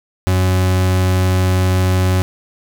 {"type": "tone", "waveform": "40% pulse", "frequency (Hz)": 92.6, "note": "F#2", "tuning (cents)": 2, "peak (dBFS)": -11, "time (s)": [0.27, 2.22], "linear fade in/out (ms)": 0, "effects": []}